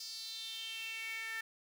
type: tone with high-pass filter sweep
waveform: sawtooth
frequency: 448.2 Hz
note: A4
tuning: 32 cents sharp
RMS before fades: -43 dBFS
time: 0-1.41 s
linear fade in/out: 5 ms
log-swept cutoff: 5000 to 1800 Hz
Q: 5.8
effects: none